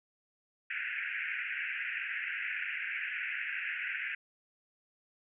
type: band-pass noise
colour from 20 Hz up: pink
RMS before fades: -37 dBFS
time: 0.7-4.15 s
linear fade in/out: 5 ms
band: 1500 to 2700 Hz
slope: 96 dB/octave
effects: none